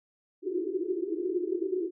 white band-pass noise, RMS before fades -31 dBFS, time 0.42-1.91 s, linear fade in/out 50 ms, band 330 to 390 Hz, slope 96 dB/octave, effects none

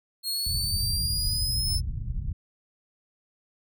sawtooth linear sweep, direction up, 4262 to 5280 Hz, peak -24 dBFS, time 0.23-1.81 s, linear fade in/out 50 ms
white low-pass noise, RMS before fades -30 dBFS, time 0.46-2.33 s, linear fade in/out 5 ms, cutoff 110 Hz, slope 24 dB/octave
effects none

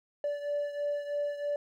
triangle beating tone pair, 580 / 583.1 Hz, D5 / D5, -22 / -13 cents, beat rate 3.1 Hz, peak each -29 / -34 dBFS, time 0.24-1.56 s, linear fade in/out 2 ms, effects tanh soft clip ceiling -23 dBFS

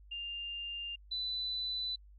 sine tone pair in turn, 2800 / 3992 Hz, F7 / B7, +4 / +18 cents, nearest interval tritone, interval 614 cents, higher second, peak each -38 / -34 dBFS, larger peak second, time 0.11-0.96 / 1.11-1.96 s, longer neither, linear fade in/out 10 ms, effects added 50 Hz sine -54 dBFS peak until 2.18 s + AAC 48 kbps

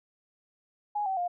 sine tone with pitch steps, 830.6 / 766.1 / 706.6 Hz, G#5 / G5 / F5, 0 / -40 / +20 cents, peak -27 dBFS, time 0.95-1.28 s, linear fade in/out 10 ms, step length 110 ms, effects none

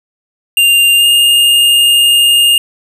square tone with pitch glide, 2794 to 2828 Hz, F7 to F7, 0 to +21 cents, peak -6 dBFS, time 0.57-2.58 s, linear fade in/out 2 ms, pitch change +21 cents, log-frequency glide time 0.96-1.05 s, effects none

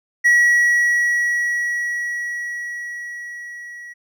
triangle tone with level ramp, 1923 Hz, B6, 47 cents flat, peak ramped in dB -8 to -32 dBFS, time 0.24-3.94 s, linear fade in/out 20 ms, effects none

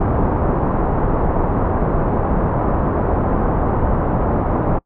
pink low-pass noise, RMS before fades -17 dBFS, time 0-4.79 s, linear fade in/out 10 ms, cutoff 1100 Hz, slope 24 dB/octave, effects noise-tail reverb RT60 0.1 s tail -25 dB re dry

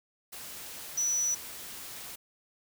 sine tone in noise, 5920 Hz, F#8, in tune, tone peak -26 dBFS, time 0.97-1.35 s, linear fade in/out 10 ms, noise white, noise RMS -43 dBFS, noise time 0.32-2.16 s, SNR +14 dB, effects none

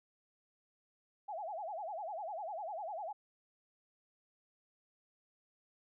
sine tone with vibrato, 740 Hz, F#5, in tune, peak -39 dBFS, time 1.28-3.13 s, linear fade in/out 10 ms, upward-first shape sine, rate 10 Hz, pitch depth 260 cents each way, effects none

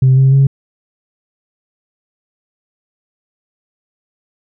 sine tone with pitch steps, 130.81 / 133.79 / 136.84 Hz, C3 / C3 / C#3, 0 / +39 / -22 cents, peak -4 dBFS, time 0.02-0.47 s, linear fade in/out 5 ms, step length 150 ms, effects tanh soft clip ceiling -3 dBFS

